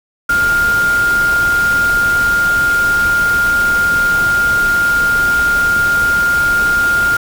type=tone in noise; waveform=sine; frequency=1408 Hz; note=F6; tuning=14 cents sharp; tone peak=-10 dBFS; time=0.29-7.17 s; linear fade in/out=5 ms; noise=pink; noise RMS=-24 dBFS; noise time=0.29-7.17 s; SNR=+11 dB; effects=none